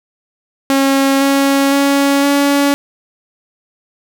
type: tone with pitch steps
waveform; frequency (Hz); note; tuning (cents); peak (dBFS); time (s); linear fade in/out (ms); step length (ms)
sawtooth; 272.7 / 276 / 279.4 / 282.8; C#4 / C#4 / C#4 / C#4; -28 / -7 / +14 / +35; -6; 0.7-2.74; 0; 510
effects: none